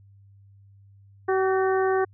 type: harmonic tone with a mistuned harmonic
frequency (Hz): 380.3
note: F#4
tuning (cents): +48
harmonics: 1 / 2 / 3 / 4 / 5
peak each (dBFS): -21 / -27 / -31 / -33 / -35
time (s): 1.28-2.05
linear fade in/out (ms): 10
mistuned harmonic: 5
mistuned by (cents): -65
effects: added 99 Hz sine -50 dBFS peak until 2.13 s